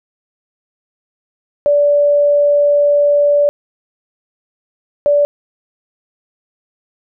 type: tone bursts at uneven times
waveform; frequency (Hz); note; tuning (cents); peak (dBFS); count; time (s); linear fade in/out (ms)
sine; 580; D5; -22; -8; 2; 1.66-3.49 / 5.06-5.25; 0
effects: none